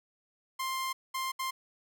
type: tone bursts at uneven times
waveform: sawtooth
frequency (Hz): 1052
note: C6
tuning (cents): +9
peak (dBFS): -28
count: 3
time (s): 0.59-0.93 / 1.14-1.32 / 1.39-1.51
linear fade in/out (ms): 10
effects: none